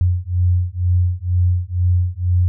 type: beating tone pair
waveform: sine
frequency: 88.4 / 90.5 Hz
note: F2 / F#2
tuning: +22 / -38 cents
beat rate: 2.1 Hz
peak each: -17 dBFS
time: 0.01-2.48 s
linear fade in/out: 0 ms
effects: none